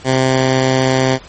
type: tone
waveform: 10% pulse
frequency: 130.81 Hz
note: C3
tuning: in tune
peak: -3 dBFS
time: 0.04-1.19 s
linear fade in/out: 50 ms
effects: pink hiss -39 dBFS RMS until 1.28 s + MP3 32 kbps